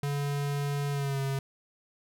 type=tone with pitch glide; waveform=square; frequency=142.8 to 136.43 Hz; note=D3 to C#3; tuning=-48 to -27 cents; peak=-29 dBFS; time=0.03-1.39 s; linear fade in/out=2 ms; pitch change=-79 cents; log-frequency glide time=0.91-1.2 s; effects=none